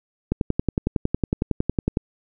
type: click train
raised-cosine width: 3 ms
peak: -7 dBFS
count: 19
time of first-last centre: 0.32-1.971 s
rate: 10.9 Hz
effects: none